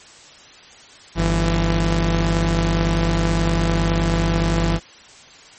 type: tone pair together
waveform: sawtooth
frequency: 49.68 / 167.1 Hz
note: G1 / E3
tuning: +24 / +24 cents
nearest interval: octave + major sixth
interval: 2100 cents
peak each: -15 dBFS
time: 1.15-4.8 s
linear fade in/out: 50 ms
effects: white hiss -44 dBFS RMS until 5.58 s + MP3 32 kbps